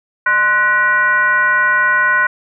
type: tone with frequency modulation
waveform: sine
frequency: 1480 Hz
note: F#6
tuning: in tune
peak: -10 dBFS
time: 0.26-2.27 s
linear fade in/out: 5 ms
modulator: 438 Hz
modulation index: 0.95
effects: none